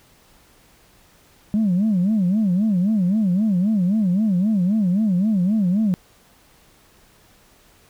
sine tone with vibrato, 197.6 Hz, G3, 14 cents sharp, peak -14 dBFS, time 1.54-5.94 s, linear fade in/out 0 ms, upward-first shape sine, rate 3.8 Hz, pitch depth 210 cents each way, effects tanh soft clip ceiling -13 dBFS + pink hiss -54 dBFS RMS until 7.89 s

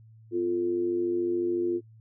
sine tone with amplitude modulation, 349.2 Hz, F4, in tune, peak -21 dBFS, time 0.31-1.81 s, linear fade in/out 50 ms, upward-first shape sine, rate 93.9 Hz, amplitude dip 65%, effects noise-tail reverb RT60 0.1 s tail -22 dB re dry + added 111 Hz sine -50 dBFS peak until 2 s

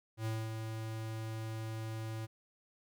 square tone with ADSR envelope, 111 Hz, A2, 16 cents sharp, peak -34 dBFS, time 0.17-2.27 s, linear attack 88 ms, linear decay 230 ms, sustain -5 dB, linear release 26 ms, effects none

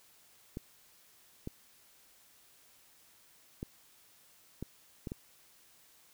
clicks, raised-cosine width 3 ms, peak -25 dBFS, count 6, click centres 0.571 / 1.474 / 3.629 / 4.626 / 5.072 / 5.119 s, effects white hiss -63 dBFS RMS until 6.13 s

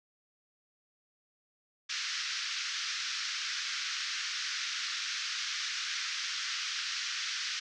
white band-pass noise, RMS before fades -36 dBFS, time 1.89-7.6 s, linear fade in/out 10 ms, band 1300 to 6000 Hz, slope 48 dB/octave, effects none

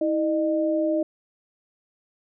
sine tone pair together, 322.7 / 610 Hz, E4 / D#5, -37 / -34 cents, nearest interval major seventh, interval 1103 cents, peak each -23 dBFS, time 0.01-1.03 s, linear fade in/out 5 ms, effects none

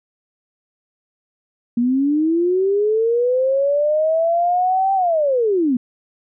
sine linear two-way sweep, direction up then down, 233.1 to 784 to 233.1 Hz, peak -14 dBFS, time 1.77-5.77 s, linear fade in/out 5 ms, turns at 4.94 s, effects none

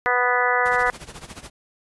harmonic tone, 246.9 Hz, B3, in tune, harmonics 2 / 3 / 4 / 5 / 6 / 7 / 8, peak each -25 / -25 / -25 / -25 / -25 / -25 / -25 dBFS, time 0.06-0.9 s, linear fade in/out 0 ms
pink noise with tremolo, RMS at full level -36 dBFS, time 0.65-1.5 s, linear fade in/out 10 ms, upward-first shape sine, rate 14 Hz, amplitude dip 80%
effects resampled to 24000 Hz

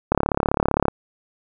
click train, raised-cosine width 1 ms, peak -3 dBFS, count 28, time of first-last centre 0.12-0.883 s, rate 35.4 Hz, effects none

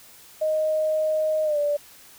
sine tone with pitch glide, 622.3 to 584 Hz, D#5 to D5, 0 to -10 cents, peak -20 dBFS, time 0.41-1.77 s, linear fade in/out 10 ms, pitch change -110 cents, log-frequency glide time 1.44-1.58 s, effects white hiss -49 dBFS RMS until 2.18 s

